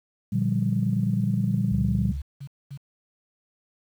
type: chord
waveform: sine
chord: G minor seventh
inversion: first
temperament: just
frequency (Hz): 117.6 / 147 / 176.4 / 196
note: Bb2 / D3 / F3 / G3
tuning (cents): +16 / +2 / +18 / 0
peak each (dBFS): -25 / -29 / -28 / -25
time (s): 0.32-2.12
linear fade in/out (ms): 10
type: tone bursts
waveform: sine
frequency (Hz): 138.4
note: C#3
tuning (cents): -2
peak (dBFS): -34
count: 6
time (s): 1.2-2.776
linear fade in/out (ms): 10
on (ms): 71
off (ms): 230
type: tone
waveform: sine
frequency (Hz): 69.8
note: C#2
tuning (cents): +13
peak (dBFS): -28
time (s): 1.71-2.22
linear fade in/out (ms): 10
effects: tanh soft clip ceiling -10 dBFS + 9-bit